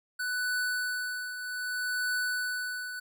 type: tone with tremolo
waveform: square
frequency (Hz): 1491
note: F#6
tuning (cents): +13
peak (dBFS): -28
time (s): 0.19-3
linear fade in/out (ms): 10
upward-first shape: triangle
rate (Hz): 0.64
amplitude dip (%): 65
effects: none